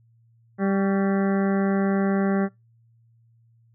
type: harmonic tone with a mistuned harmonic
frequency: 196 Hz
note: G3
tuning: in tune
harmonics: 1 / 2 / 3 / 4 / 6 / 7 / 8 / 9 / 10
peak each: -21 / -27 / -31 / -33 / -37 / -38 / -39 / -40 / -41 dBFS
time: 0.58-2.49 s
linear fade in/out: 50 ms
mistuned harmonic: 6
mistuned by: -56 cents
effects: noise-tail reverb RT60 0.2 s tail -22 dB re dry + added 115 Hz sine -56 dBFS peak until 3.74 s